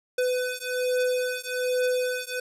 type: beating tone pair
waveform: square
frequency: 501 / 502.2 Hz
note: B4 / B4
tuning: +25 / +29 cents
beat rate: 1.2 Hz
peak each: -28 / -28 dBFS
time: 0.18-2.4 s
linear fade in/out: 5 ms
effects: resampled to 32000 Hz + 10-bit

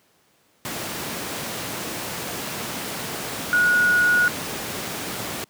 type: tone in noise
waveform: sine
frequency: 1453 Hz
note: F#6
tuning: 32 cents flat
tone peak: -15 dBFS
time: 3.53-4.28 s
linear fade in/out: 0 ms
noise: pink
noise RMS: -29 dBFS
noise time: 0.65-5.44 s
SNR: +11 dB
effects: pink hiss -61 dBFS RMS until 5.49 s + high-pass 150 Hz 12 dB/octave

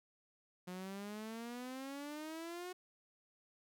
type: exponential sweep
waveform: sawtooth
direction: up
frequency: 178.6 to 367.7 Hz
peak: -40 dBFS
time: 0.67-2.73 s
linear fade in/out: 10 ms
effects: none

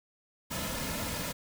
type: noise with comb filter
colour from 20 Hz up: pink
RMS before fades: -35 dBFS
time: 0.5-1.33 s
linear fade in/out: 20 ms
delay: 2.6 ms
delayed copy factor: -0.6
effects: none

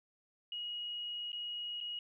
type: tone with dropouts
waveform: sine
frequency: 2894 Hz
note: F#7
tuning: 39 cents flat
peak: -38 dBFS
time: 0.52-1.99 s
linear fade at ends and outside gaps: 2 ms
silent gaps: 1.319-1.329 / 1.804-1.81 s
effects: 13-bit

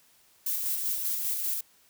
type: noise with tremolo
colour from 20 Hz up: violet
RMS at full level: -29 dBFS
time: 0.46-1.61 s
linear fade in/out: 5 ms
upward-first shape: square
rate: 5.1 Hz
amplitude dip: 30%
effects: white hiss -62 dBFS RMS until 1.89 s

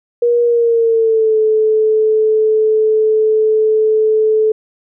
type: tone with pitch glide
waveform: sine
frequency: 476.7 to 434.6 Hz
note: A#4 to A4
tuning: +39 to -21 cents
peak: -9 dBFS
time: 0.22-4.52 s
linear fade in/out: 5 ms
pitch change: -160 cents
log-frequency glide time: 0.43-1.38 s
effects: none

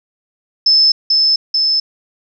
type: tone with echo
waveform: sine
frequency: 5250 Hz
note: E8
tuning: 8 cents flat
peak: -7 dBFS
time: 0.66-0.92 s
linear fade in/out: 5 ms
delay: 440 ms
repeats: 2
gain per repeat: -2 dB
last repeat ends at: 1.8 s
effects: none

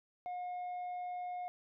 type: tone with tanh clipping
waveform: sine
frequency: 719 Hz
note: F#5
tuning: 50 cents flat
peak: -39 dBFS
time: 0.26-1.48 s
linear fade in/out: 0 ms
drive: 3 dB
effects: none

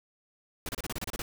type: noise bursts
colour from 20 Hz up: pink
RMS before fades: -35 dBFS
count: 10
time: 0.66-1.22 s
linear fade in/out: 2 ms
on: 29 ms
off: 30 ms
effects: none

